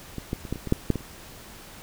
clicks, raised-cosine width 3 ms, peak -19 / -14 / -24 / -14 / -23 / -19 / -6 / -7 / -16 / -30 dBFS, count 10, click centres 0.183 / 0.331 / 0.452 / 0.526 / 0.558 / 0.673 / 0.724 / 0.903 / 0.957 / 1.007 s, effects pink hiss -45 dBFS RMS until 1.82 s

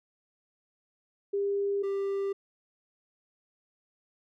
sine / triangle tone pair in turn, 400.5 / 394.8 Hz, G4 / G4, +37 / +12 cents, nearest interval unison, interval 25 cents, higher first, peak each -26 dBFS, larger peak neither, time 1.33-1.83 / 1.83-2.33 s, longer neither, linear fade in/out 10 ms, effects none

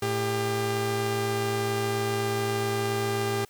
sawtooth tone pair together, 111.58 / 398.9 Hz, A2 / G4, +25 / +30 cents, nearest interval octave + minor seventh, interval 2205 cents, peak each -26 / -23 dBFS, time 0.02-3.45 s, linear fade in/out 5 ms, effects white hiss -58 dBFS RMS until 3.49 s

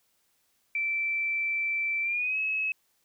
sine tone with pitch glide, 2333 to 2574 Hz, D7 to E7, -12 to -42 cents, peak -26 dBFS, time 0.75-2.72 s, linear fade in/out 2 ms, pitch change +170 cents, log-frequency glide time 2.02-2.38 s, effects white hiss -71 dBFS RMS until 3.04 s

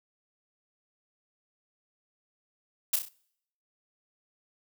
blue noise with echo, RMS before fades -24 dBFS, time 2.93-2.96 s, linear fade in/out 5 ms, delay 32 ms, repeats 4, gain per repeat -6 dB, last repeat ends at 3.088 s, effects noise-tail reverb RT60 0.7 s tail -25 dB re dry

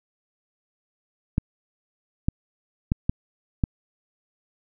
clicks, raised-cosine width 5 ms, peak -8 dBFS, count 5, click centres 1.381 / 2.285 / 2.919 / 3.095 / 3.638 s, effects none

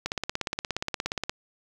click train, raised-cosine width 0.2 ms, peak -11 dBFS, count 22, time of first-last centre 0.06-1.295 s, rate 17 Hz, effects 7-bit

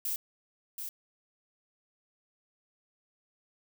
violet noise with echo, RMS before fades -33 dBFS, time 0.05-0.16 s, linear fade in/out 2 ms, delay 730 ms, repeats 1, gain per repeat -6 dB, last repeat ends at 0.89 s, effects none

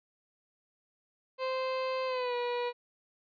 30% pulse tone with pitch glide, 520 to 485.2 Hz, C5 to B4, -11 to -31 cents, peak -28 dBFS, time 1.38-2.73 s, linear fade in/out 50 ms, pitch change -120 cents, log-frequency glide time 2.06-2.35 s, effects resampled to 11025 Hz

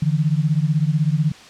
sine beating tone pair, 146.83 / 162.83 Hz, D3 / E3, 0 / -21 cents, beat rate 16 Hz, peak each -18 / -19 dBFS, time 0.02-1.32 s, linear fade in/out 5 ms, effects white hiss -42 dBFS RMS until 1.49 s + low-pass 5000 Hz 12 dB/octave

